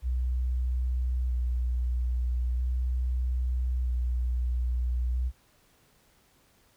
sine tone with vibrato, 61.74 Hz, B1, in tune, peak -25 dBFS, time 0.02-5.32 s, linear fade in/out 50 ms, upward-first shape square, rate 0.39 Hz, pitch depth 17 cents each way, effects pink hiss -64 dBFS RMS until 6.76 s

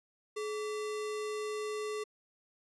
sine tone with sample-and-hold, 425 Hz, G#4, 40 cents sharp, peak -34 dBFS, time 0.36-2.04 s, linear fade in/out 10 ms, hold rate 1575 Hz, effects resampled to 24000 Hz

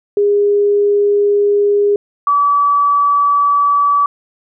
sine tone pair in turn, 408.6 / 1148 Hz, G#4 / D6, -28 / -40 cents, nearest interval octave + tritone, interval 1788 cents, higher second, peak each -9 dBFS, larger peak neither, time 0.17-1.96 / 2.27-4.06 s, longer neither, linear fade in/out 2 ms, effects none

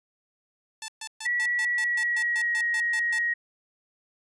5% pulse tone bursts, 880 Hz, A5, in tune, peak -22 dBFS, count 13, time 0.82-3.186 s, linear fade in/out 2 ms, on 62 ms, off 130 ms
sine tone with pitch glide, 1936 to 1888.5 Hz, B6 to A#6, -35 to +22 cents, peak -23 dBFS, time 1.25-3.34 s, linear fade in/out 10 ms, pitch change -43 cents, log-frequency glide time 1.7-2.63 s
effects resampled to 22050 Hz

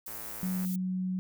violet noise, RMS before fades -41 dBFS, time 0.06-0.76 s, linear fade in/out 5 ms
click train, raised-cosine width 0.5 ms, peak -33 dBFS, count 64, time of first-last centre 0.08-0.648 s, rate 111 Hz
sine tone, 185 Hz, F#3, in tune, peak -29 dBFS, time 0.43-1.19 s, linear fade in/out 0 ms
effects none

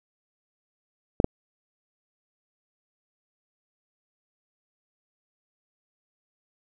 clicks, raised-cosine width 2 ms, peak -6 dBFS, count 2, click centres 1.201 / 1.244 s, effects none

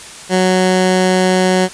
15% pulse tone, 185 Hz, F#3, in tune, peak -4 dBFS, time 0.29-1.69 s, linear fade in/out 50 ms, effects white hiss -33 dBFS RMS until 1.73 s + resampled to 22050 Hz

